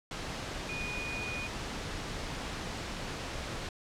sine tone in noise, 2462 Hz, D#7, 19 cents flat, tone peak -37 dBFS, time 0.69-1.47 s, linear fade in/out 2 ms, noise pink, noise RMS -38 dBFS, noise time 0.11-3.69 s, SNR -2 dB, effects low-pass 6000 Hz 12 dB/octave

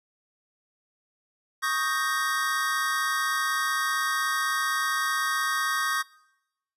square chord, Eb dominant seventh, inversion third, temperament equal, 1108.7 / 1244.5 / 1568 / 1864.7 Hz, Db6 / Eb6 / G6 / Bb6, 0 / 0 / 0 / 0 cents, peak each -31 dBFS, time 1.62-6.03 s, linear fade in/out 20 ms, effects noise-tail reverb RT60 0.9 s tail -23 dB re dry + resampled to 32000 Hz

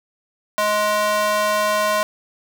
square tone with high-pass filter, 209.9 Hz, G#3, 19 cents sharp, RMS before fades -19 dBFS, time 0.58-2.03 s, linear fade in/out 0 ms, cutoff 800 Hz, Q 2.6, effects none

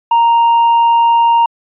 triangle tone, 931 Hz, A#5, 2 cents flat, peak -5 dBFS, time 0.11-1.46 s, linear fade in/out 5 ms, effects resampled to 8000 Hz

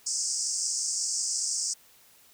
white band-pass noise, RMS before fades -30 dBFS, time 0.06-1.74 s, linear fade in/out 10 ms, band 4900 to 8600 Hz, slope 96 dB/octave, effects white hiss -58 dBFS RMS until 2.33 s

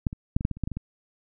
clicks, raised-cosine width 5 ms, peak -11 / -22 / -9 / -18 / -10 / -17 / -29 / -14 / -17 / -20 / -19 dBFS, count 11, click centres 0.068 / 0.129 / 0.365 / 0.409 / 0.451 / 0.513 / 0.57 / 0.637 / 0.675 / 0.717 / 0.77 s, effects none

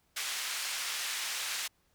pink band-pass noise, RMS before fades -36 dBFS, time 0.16-1.68 s, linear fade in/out 10 ms, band 1800 to 10000 Hz, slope 12 dB/octave, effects pink hiss -72 dBFS RMS until 1.94 s

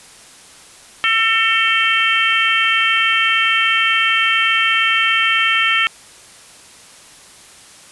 harmonic tone with a mistuned harmonic, 446.9 Hz, A4, 27 cents sharp, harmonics 3 / 4 / 5 / 6 / 7, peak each -19 / -19 / -19 / -19 / -19 dBFS, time 1.04-5.87 s, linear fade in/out 0 ms, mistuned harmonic 4, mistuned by +24 cents, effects white hiss -42 dBFS RMS until 7.91 s + resampled to 24000 Hz

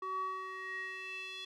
square tone with band-pass filter sweep, 377.5 Hz, F#4, 35 cents sharp, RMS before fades -41 dBFS, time 0.02-1.45 s, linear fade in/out 5 ms, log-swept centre 970 to 3400 Hz, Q 5.1, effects none

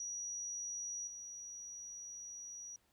sine tone with level steps, 5800 Hz, F#8, 35 cents flat, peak -40 / -46 dBFS, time 0-2.76 s, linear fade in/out 2 ms, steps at 1.07 s, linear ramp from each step 5 ms, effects pink hiss -75 dBFS RMS until 2.92 s

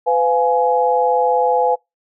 sine chord, F diminished, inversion second, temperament just, 502.9 / 698.5 / 838.1 Hz, Cb5 / F5 / Ab5, +31 / 0 / +16 cents, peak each -16 / -20 / -16 dBFS, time 0.06-1.76 s, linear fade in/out 20 ms, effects noise-tail reverb RT60 0.2 s tail -26 dB re dry

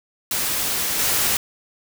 white noise with level steps, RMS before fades -23 / -20 dBFS, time 0.31-1.37 s, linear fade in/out 2 ms, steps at 0.99 s, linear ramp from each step 2 ms, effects none

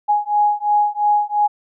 sine beating tone pair, 830.6 / 833.5 Hz, G#5 / G#5, 0 / +6 cents, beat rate 2.9 Hz, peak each -17 / -17 dBFS, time 0.08-1.48 s, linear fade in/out 20 ms, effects none

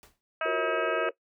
pink noise with exponential decay, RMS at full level -49 dBFS, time 0.03-0.21 s, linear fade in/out 0 ms, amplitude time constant 39 ms
harmonic tone, 320 Hz, D#4, 49 cents sharp, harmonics 2 / 3 / 4 / 5 / 6 / 7 / 8 / 9, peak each -31 / -41 / -32 / -34 / -45 / -42 / -39 / -44 dBFS, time 0.41-1.09 s, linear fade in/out 2 ms
sine chord, Gb major seventh, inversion third, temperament equal with one note detuned, 349.2 / 370 / 466.2 / 543.9 Hz, F4 / Gb4 / Bb4 / Db5, 0 / 0 / 0 / -33 cents, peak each -37 / -35 / -32 / -34 dBFS, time 0.45-1.11 s, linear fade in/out 10 ms
effects noise-tail reverb RT60 0.1 s tail -19 dB re dry

